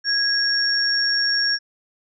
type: tone pair together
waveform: sine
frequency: 1652 / 5525 Hz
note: G#6 / F8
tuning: -10 / -20 cents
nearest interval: octave + major sixth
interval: 2090 cents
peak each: -22 / -19 dBFS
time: 0.04-1.59 s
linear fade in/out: 50 ms
effects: none